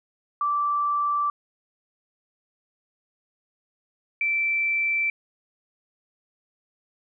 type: tone pair in turn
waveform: sine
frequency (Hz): 1167 / 2334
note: D6 / D7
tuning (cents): -11 / -11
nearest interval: octave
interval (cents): 1200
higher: second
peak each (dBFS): -21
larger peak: neither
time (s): 0.41-1.3 / 4.21-5.1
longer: neither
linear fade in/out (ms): 2
effects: none